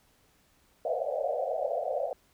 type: band-pass noise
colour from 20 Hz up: pink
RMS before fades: -31 dBFS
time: 0.85-2.13 s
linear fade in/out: 2 ms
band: 490 to 740 Hz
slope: 96 dB/octave
effects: pink hiss -66 dBFS RMS until 2.33 s